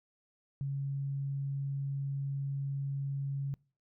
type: tone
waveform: sine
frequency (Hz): 138.59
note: C#3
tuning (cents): 0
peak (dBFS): -32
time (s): 0.61-3.54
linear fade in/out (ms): 0
effects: noise-tail reverb RT60 0.4 s tail -25 dB re dry